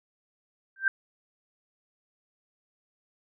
sine tone with exponential growth, 1568 Hz, G6, in tune, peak -16 dBFS, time 0.76-0.88 s, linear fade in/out 2 ms, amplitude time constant 24 ms, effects none

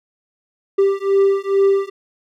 triangle beating tone pair, 392.1 / 394.4 Hz, G4 / G4, 0 / +11 cents, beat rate 2.3 Hz, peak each -14 dBFS, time 0.78-1.9 s, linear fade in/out 10 ms, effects none

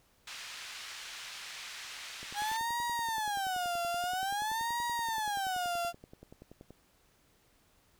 pink band-pass noise, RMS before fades -45 dBFS, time 0.27-2.57 s, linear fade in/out 5 ms, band 1800 to 5800 Hz, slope 12 dB/octave
click train, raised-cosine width 2 ms, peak -36 dBFS, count 48, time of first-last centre 2.23-6.706 s, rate 10.5 Hz
35% pulse tone with vibrato, 810 Hz, G#5, 43 cents flat, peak -30 dBFS, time 2.34-5.93 s, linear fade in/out 50 ms, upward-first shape sine, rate 0.5 Hz, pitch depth 280 cents each way
effects pink hiss -68 dBFS RMS until 7.99 s

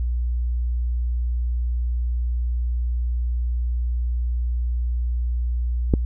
click, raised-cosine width 3 ms, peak -4 dBFS, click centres 5.938 s, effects added 60 Hz sine -20 dBFS peak until 6.05 s

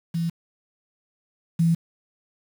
sine tone pair in turn, 167.4 / 166.34 Hz, E3 / E3, +27 / +16 cents, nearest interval unison, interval 11 cents, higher first, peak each -22 / -16 dBFS, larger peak second, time 0.14-0.3 / 1.59-1.75 s, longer neither, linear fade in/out 10 ms, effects 7-bit

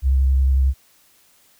sine tone with vibrato, 66.6 Hz, C2, 31 cents sharp, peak -13 dBFS, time 0.02-0.74 s, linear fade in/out 50 ms, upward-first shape square, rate 11 Hz, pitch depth 19 cents each way, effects white hiss -56 dBFS RMS until 1.59 s

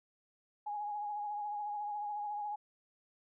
sine tone with vibrato, 830.6 Hz, G#5, in tune, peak -36 dBFS, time 0.66-2.56 s, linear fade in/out 10 ms, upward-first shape triangle, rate 14 Hz, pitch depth 37 cents each way, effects none

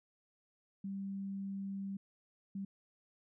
sine tone bursts at uneven times, 196 Hz, G3, in tune, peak -38 dBFS, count 2, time 0.84-1.97 / 2.55-2.65 s, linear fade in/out 5 ms, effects none

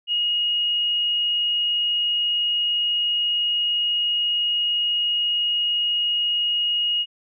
sine tone, 2877 Hz, F#7, 49 cents flat, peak -19 dBFS, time 0.07-7.06 s, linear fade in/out 50 ms, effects none

